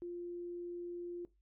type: tone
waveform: sine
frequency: 349.2 Hz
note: F4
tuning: in tune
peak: -40 dBFS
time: 0.02-1.25 s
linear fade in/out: 0 ms
effects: noise-tail reverb RT60 0.2 s tail -18 dB re dry + added 50 Hz sine -70 dBFS peak until 1.41 s